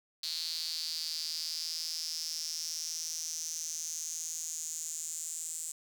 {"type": "tone with high-pass filter sweep", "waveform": "sawtooth", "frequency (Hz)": 160.8, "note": "E3", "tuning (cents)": -43, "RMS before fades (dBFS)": -38, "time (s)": [0.23, 5.72], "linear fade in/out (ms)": 5, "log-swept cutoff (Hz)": [4300, 7600], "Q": 7.2, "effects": []}